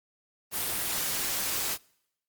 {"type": "noise with amplitude modulation", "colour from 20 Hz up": "white", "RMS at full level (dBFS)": -28, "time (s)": [0.51, 1.78], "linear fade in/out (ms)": 50, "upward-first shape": "sine", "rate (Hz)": 226, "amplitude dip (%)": 50, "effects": ["noise-tail reverb RT60 0.8 s tail -26 dB re dry", "Opus 32 kbps"]}